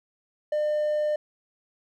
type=tone; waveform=triangle; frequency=602 Hz; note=D5; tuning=43 cents sharp; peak=-20 dBFS; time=0.52-1.16 s; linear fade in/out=5 ms; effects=tanh soft clip ceiling -16 dBFS